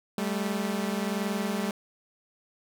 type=tone pair together; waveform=sawtooth; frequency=196 / 217.2 Hz; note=G3 / A3; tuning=0 / -22 cents; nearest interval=major second; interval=178 cents; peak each=-26 / -27 dBFS; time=0.18-1.71 s; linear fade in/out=2 ms; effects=none